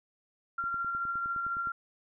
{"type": "tone with tremolo", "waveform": "sine", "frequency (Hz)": 1379, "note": "F6", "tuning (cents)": -22, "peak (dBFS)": -29, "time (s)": [0.58, 1.72], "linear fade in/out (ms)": 5, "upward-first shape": "sine", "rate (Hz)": 14, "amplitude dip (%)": 30}
{"type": "click train", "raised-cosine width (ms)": 3, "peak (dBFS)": -36, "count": 11, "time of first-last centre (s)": [0.64, 1.672], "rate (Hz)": 9.69}
{"effects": []}